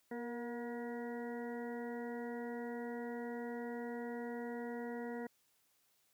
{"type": "harmonic tone with a mistuned harmonic", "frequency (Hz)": 239.4, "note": "A#3", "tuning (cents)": 46, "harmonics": [1, 2, 3, 4, 6, 7, 8], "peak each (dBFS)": [-43, -44, -51, -54, -57, -60, -53], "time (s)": [0.11, 5.27], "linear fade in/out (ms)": 5, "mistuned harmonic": 2, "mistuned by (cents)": -28, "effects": ["white hiss -75 dBFS RMS until 6.13 s", "high-pass 60 Hz 12 dB/octave"]}